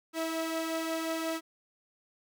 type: tone pair together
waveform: sawtooth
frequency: 323.8 / 653.2 Hz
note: E4 / E5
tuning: -31 / -16 cents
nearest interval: octave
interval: 1215 cents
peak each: -29 / -32 dBFS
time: 0.13-1.41 s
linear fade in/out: 50 ms
effects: none